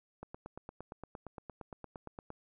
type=click train; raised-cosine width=1 ms; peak=-30 dBFS; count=19; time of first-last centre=0.23-2.304 s; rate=8.68 Hz; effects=none